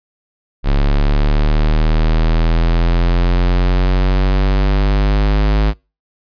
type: linear sweep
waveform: square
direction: up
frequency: 34.65 to 52.4 Hz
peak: -11 dBFS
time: 0.63-5.74 s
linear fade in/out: 50 ms
effects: noise-tail reverb RT60 0.3 s tail -26 dB re dry + resampled to 11025 Hz